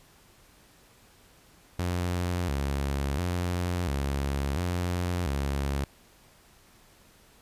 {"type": "tone with vibrato", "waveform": "sawtooth", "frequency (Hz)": 78.6, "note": "D#2", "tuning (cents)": 18, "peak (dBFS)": -23, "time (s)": [1.79, 5.84], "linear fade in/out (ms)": 0, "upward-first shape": "square", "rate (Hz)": 0.72, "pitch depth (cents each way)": 210, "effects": ["pink hiss -58 dBFS RMS until 7.41 s", "resampled to 32000 Hz"]}